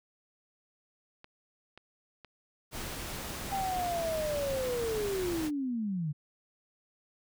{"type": "clicks", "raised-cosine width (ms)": 0.3, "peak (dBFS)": -33, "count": 3, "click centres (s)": [1.244, 1.776, 2.247]}
{"type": "noise", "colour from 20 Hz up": "pink", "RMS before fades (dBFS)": -39, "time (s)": [2.71, 5.51], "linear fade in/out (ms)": 50}
{"type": "linear sweep", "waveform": "sine", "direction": "down", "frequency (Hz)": [794, 140.9], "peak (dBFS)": -30, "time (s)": [3.51, 6.13], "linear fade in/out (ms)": 20}
{"effects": []}